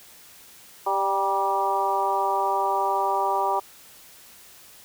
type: harmonic tone with a mistuned harmonic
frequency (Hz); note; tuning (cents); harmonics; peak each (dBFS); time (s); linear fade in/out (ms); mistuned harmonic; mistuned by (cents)
196.5; G3; +4; 2 / 3 / 4 / 5 / 6; -30 / -31 / -25 / -25 / -29; 0.86-3.6; 10; 5; -34
effects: white hiss -49 dBFS RMS until 4.84 s